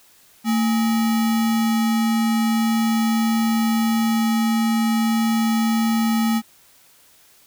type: tone with sample-and-hold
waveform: sine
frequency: 225.2 Hz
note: A3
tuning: 40 cents sharp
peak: -16 dBFS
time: 0.44-6.42 s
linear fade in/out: 50 ms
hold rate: 1050 Hz
effects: white hiss -53 dBFS RMS until 7.46 s